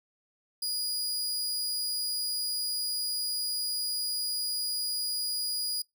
sawtooth tone, 4895 Hz, D#8, 29 cents flat, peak -27 dBFS, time 0.62-5.82 s, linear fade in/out 5 ms, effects noise-tail reverb RT60 0.2 s tail -26 dB re dry

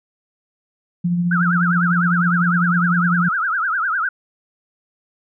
sine tone with tremolo, 174.61 Hz, F3, in tune, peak -14 dBFS, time 1.04-3.29 s, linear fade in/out 10 ms, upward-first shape triangle, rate 14 Hz, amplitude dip 40%
sine tone with vibrato, 1422 Hz, F6, 31 cents sharp, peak -17 dBFS, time 1.31-4.09 s, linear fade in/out 5 ms, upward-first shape triangle, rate 9.9 Hz, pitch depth 250 cents each way
effects none

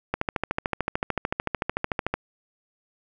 click train, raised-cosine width 0.5 ms, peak -9 dBFS, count 28, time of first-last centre 0.14-2.14 s, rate 13.5 Hz, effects none

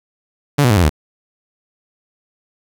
sawtooth tone with pitch steps, 144.3 / 122.75 / 104.42 / 88.83 / 75.56 Hz, D3 / B2 / G#2 / F2 / D2, -30 / -10 / +10 / +30 / +50 cents, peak -6 dBFS, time 0.58-0.895 s, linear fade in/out 10 ms, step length 63 ms, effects 8-bit

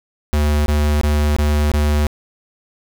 square tone bursts, 74.4 Hz, D2, 23 cents sharp, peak -14 dBFS, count 5, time 0.33-2.068 s, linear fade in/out 0 ms, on 330 ms, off 22 ms, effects 8-bit

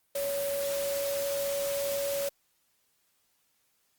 sine tone in noise, 562 Hz, C#5, 24 cents sharp, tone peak -29 dBFS, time 0.15-2.29 s, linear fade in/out 5 ms, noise white, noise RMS -37 dBFS, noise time 0.15-2.29 s, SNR +5 dB, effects white hiss -72 dBFS RMS until 3.98 s + Opus 32 kbps

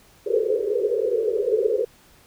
pink band-pass noise, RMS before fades -22 dBFS, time 0.26-1.85 s, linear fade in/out 10 ms, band 390 to 510 Hz, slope 96 dB/octave, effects pink hiss -54 dBFS RMS until 2.26 s

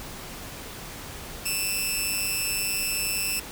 10% pulse tone with amplitude modulation, 2650 Hz, E7, 9 cents sharp, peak -13 dBFS, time 1.45-3.4 s, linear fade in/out 10 ms, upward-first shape sine, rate 198 Hz, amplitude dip 80%, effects pink hiss -39 dBFS RMS until 3.51 s

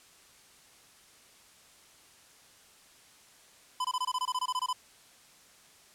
square tone bursts, 1008 Hz, B5, 35 cents sharp, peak -29 dBFS, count 14, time 3.8-4.73 s, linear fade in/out 5 ms, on 46 ms, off 22 ms, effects white hiss -58 dBFS RMS until 5.94 s + low-pass 10000 Hz 12 dB/octave

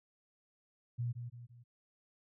sine tone with echo, 120 Hz, B2, 49 cents flat, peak -33 dBFS, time 0.98-1.13 s, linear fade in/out 20 ms, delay 170 ms, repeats 3, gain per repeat -7 dB, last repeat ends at 1.64 s, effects none

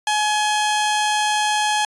sawtooth tone pair together, 846 / 3194 Hz, G#5 / G7, +32 / +32 cents, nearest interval octave + major seventh, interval 2300 cents, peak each -14 / -23 dBFS, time 0.07-1.85 s, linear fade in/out 2 ms, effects resampled to 24000 Hz

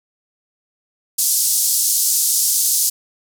white band-pass noise, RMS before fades -17 dBFS, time 1.18-2.9 s, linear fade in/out 10 ms, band 5100 to 13000 Hz, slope 24 dB/octave, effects none

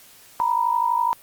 sine tone pair together, 932 / 984.1 Hz, A#5 / B5, -1 / -6 cents, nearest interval minor second, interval 95 cents, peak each -21 dBFS, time 0.4-1.13 s, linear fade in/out 0 ms, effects white hiss -49 dBFS RMS until 1.22 s + Opus 48 kbps

